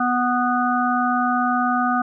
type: harmonic tone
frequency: 246.9 Hz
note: B3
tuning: in tune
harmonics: 1 / 3 / 5 / 6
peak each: -22 / -22 / -22 / -26 dBFS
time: 0-2.02 s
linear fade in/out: 5 ms
effects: none